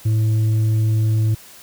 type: tone with tanh clipping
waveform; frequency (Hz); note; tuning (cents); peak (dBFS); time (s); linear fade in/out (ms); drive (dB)
sine; 109.4; A2; -9; -15; 0.05-1.35; 10; 4
effects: white hiss -43 dBFS RMS until 1.62 s